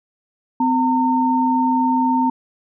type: tone pair together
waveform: sine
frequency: 255.9 / 911.9 Hz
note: C4 / A#5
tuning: -38 / -38 cents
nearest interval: octave + minor seventh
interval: 2200 cents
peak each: -17 dBFS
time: 0.6-2.3 s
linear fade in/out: 5 ms
effects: none